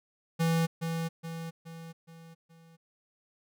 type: tone with echo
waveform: square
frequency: 164.81 Hz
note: E3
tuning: in tune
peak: -25 dBFS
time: 0.39-0.67 s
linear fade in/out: 20 ms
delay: 420 ms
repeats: 5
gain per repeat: -6 dB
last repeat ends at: 2.77 s
effects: none